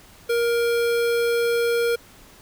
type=tone with notch filter; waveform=square; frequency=470 Hz; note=A#4; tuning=14 cents sharp; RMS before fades=-21 dBFS; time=0.29-1.96 s; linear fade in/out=10 ms; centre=6800 Hz; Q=2; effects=pink hiss -49 dBFS RMS until 2.41 s